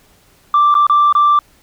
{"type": "tone with dropouts", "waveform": "sine", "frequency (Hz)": 1174.7, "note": "D6", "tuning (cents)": 0, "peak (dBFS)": -6, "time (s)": [0.54, 1.39], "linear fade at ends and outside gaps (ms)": 2, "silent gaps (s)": [[0.742, 0.751], [0.868, 0.897], [1.126, 1.151]], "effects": ["tanh soft clip ceiling -5 dBFS", "pink hiss -51 dBFS RMS until 1.62 s"]}